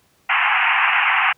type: band-pass noise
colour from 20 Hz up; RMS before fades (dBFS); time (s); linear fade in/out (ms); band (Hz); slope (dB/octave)
white; -17; 0.29-1.33; 10; 740 to 2800; 96
effects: pink hiss -59 dBFS RMS until 1.37 s + high-pass 80 Hz 12 dB/octave